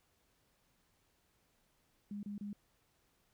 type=tone bursts; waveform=sine; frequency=204.4 Hz; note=G#3; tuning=27 cents flat; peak=-40 dBFS; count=3; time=2.11-2.53 s; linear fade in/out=2 ms; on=120 ms; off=30 ms; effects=pink hiss -75 dBFS RMS until 3.33 s